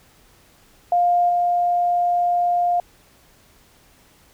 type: tone with level steps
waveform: sine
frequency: 704 Hz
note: F5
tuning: 14 cents sharp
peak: -14 / -16 dBFS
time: 0.92-2.8 s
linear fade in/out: 2 ms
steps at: 1.29 s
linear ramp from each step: 5 ms
effects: pink hiss -54 dBFS RMS until 4.33 s